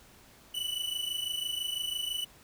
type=tone pair together; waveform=45% pulse; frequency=2960 / 2986 Hz; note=F#7 / F#7; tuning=0 / +15 cents; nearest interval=unison; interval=15 cents; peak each=-34 / -35 dBFS; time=0.54-2.25 s; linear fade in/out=10 ms; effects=pink hiss -57 dBFS RMS until 2.43 s